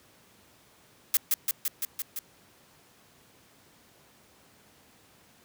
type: noise with echo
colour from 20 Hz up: blue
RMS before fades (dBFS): -22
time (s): 1.14-1.17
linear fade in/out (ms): 2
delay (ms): 170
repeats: 6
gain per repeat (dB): -2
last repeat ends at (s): 2.19
effects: pink hiss -59 dBFS RMS until 5.44 s + high-pass 100 Hz 12 dB/octave